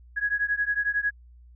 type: beating tone pair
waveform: sine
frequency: 1661.2 / 1672.2 Hz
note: G#6 / G#6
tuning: 0 / +11 cents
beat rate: 11 Hz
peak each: -26 / -27 dBFS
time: 0.16-1.11 s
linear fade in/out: 20 ms
effects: added 60 Hz sine -48 dBFS peak until 1.55 s